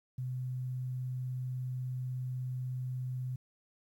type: tone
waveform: sine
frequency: 127.4 Hz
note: C3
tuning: 46 cents flat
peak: -34 dBFS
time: 0.18-3.36 s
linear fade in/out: 5 ms
effects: 11-bit